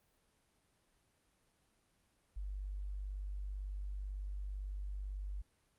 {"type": "tone", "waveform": "sine", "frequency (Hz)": 49, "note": "G1", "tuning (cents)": 0, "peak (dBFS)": -39, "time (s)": [2.36, 5.42], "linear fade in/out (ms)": 10, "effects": ["pink hiss -75 dBFS RMS until 5.78 s", "Opus 32 kbps"]}